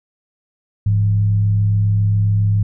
sine tone with frequency modulation, 103.5 Hz, G#2, 5 cents flat, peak -12 dBFS, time 0.86-2.63 s, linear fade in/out 5 ms, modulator 67.3 Hz, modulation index 0.33, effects none

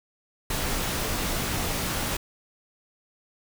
pink noise with comb filter, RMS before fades -28 dBFS, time 0.5-2.17 s, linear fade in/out 5 ms, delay 19 ms, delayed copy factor -0.5, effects none

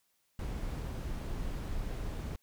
brown noise, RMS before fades -37 dBFS, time 0.39-2.36 s, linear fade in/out 2 ms, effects white hiss -75 dBFS RMS until 2.42 s

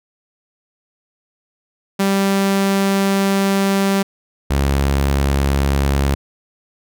sawtooth tone pair in turn, 196 / 69.3 Hz, G3 / C#2, 0 / 0 cents, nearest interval octave + tritone, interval 1800 cents, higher first, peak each -10 dBFS, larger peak neither, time 1.99-4.03 / 4.5-6.15 s, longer first, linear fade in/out 10 ms, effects none

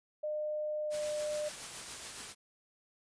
sine tone with pitch glide, 606 to 601.8 Hz, D#5 to D5, -46 to +42 cents, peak -33 dBFS, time 0.23-1.49 s, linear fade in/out 10 ms, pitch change -12 cents, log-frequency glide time 0.84-0.97 s
white noise with tremolo, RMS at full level -42 dBFS, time 0.9-2.35 s, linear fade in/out 50 ms, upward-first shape triangle, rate 7.1 Hz, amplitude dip 35%
effects resampled to 22050 Hz

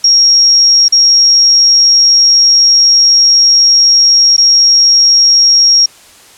sine tone with dropouts, 5588 Hz, F8, in tune, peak -3 dBFS, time 0.04-5.86 s, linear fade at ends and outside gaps 5 ms, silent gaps 0.883-0.923 / 4.366-4.379 s, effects white hiss -39 dBFS RMS until 6.37 s + low-pass 10000 Hz 12 dB/octave

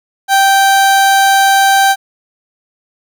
30% pulse tone, 782 Hz, G5, 4 cents flat, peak -4 dBFS, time 0.28-1.96 s, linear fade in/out 50 ms, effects none

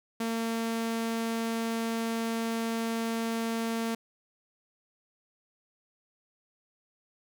sawtooth tone, 227.8 Hz, A#3, 40 cents flat, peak -25 dBFS, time 0.2-3.95 s, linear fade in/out 5 ms, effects none

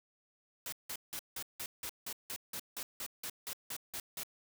white noise bursts, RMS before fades -41 dBFS, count 16, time 0.66-4.234 s, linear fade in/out 2 ms, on 64 ms, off 170 ms, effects none

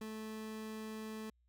30% pulse tone, 218.1 Hz, A3, 15 cents flat, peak -40 dBFS, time 0.01-1.3 s, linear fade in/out 5 ms, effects added 60 Hz sine -70 dBFS peak until 1.48 s

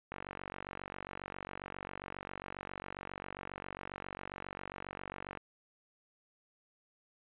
click train, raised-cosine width 0.5 ms, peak -26 dBFS, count 250, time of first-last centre 0.12-5.373 s, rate 47.4 Hz, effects resampled to 8000 Hz

